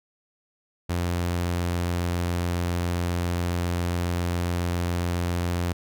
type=tone; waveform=sawtooth; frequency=87.31 Hz; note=F2; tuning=in tune; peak=-20 dBFS; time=0.89-5.73 s; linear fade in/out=10 ms; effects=none